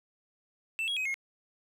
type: tone with pitch steps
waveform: triangle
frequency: 2662 / 3308 / 2528 / 2154 Hz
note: E7 / G#7 / D#7 / C7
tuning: +16 / -8 / +27 / +50 cents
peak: -28 dBFS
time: 0.79-1.142 s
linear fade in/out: 0 ms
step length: 88 ms
effects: none